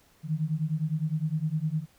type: beating tone pair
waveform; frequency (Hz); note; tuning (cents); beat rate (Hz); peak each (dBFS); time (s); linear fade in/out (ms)
sine; 151.3 / 161.1; D#3 / E3; -48 / -39; 9.8; -29; 0.23-1.86; 50
effects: pink hiss -62 dBFS RMS until 1.98 s